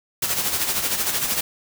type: noise with tremolo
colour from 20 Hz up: white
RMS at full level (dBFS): -21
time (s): 0.22-1.41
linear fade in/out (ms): 5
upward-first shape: sine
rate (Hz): 13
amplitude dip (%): 55
effects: none